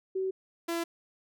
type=tone pair in turn; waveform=sine / sawtooth; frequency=379.5 / 337.1 Hz; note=F#4 / E4; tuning=+44 / +39 cents; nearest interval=major second; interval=205 cents; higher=first; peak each=-28 / -26 dBFS; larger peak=second; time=0.15-0.31 / 0.68-0.84 s; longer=neither; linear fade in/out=10 ms; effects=none